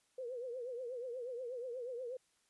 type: tone with vibrato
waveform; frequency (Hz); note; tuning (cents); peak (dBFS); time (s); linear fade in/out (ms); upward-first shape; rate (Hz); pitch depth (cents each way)
sine; 493.9; B4; 0; -40; 0.18-2.17; 5; triangle; 8.3; 130
effects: white hiss -75 dBFS RMS until 2.49 s + resampled to 24000 Hz